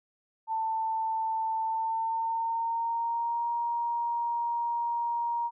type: tone with pitch glide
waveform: sine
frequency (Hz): 890 to 941.3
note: A5 to A#5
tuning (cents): +20 to +17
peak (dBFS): -27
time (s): 0.47-5.51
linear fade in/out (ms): 50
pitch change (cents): +97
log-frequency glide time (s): 1.63-3.49
effects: none